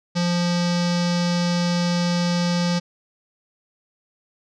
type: tone with low-pass filter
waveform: square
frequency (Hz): 174.61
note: F3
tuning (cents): 0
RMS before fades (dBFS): -21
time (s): 0.15-2.8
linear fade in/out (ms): 20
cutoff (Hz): 5200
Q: 3.7
effects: none